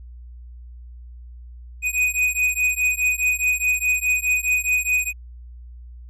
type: beating tone pair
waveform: square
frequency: 2489 / 2493.8 Hz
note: D#7 / D#7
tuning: 0 / +3 cents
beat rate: 4.8 Hz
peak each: -22 dBFS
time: 1.82-5.13 s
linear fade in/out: 50 ms
effects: added 60 Hz sine -37 dBFS peak until 6.09 s + low-pass 12000 Hz 12 dB/octave